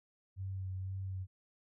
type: tone with vibrato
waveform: sine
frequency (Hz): 94.8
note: F#2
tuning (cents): +43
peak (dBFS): -37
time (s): 0.36-1.27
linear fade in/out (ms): 50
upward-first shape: sine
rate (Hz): 2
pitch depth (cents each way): 21
effects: none